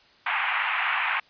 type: band-pass noise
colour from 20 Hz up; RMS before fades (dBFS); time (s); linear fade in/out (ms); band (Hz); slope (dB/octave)
white; -26; 0.26-1.2; 5; 780 to 2700; 48
effects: white hiss -57 dBFS RMS until 1.29 s + resampled to 11025 Hz